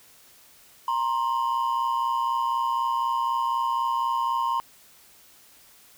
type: ring-modulated tone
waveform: triangle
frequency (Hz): 995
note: B5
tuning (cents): +13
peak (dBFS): -17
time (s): 0.88-4.6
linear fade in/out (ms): 0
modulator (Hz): 62
effects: tanh soft clip ceiling -14 dBFS + white hiss -54 dBFS RMS until 5.97 s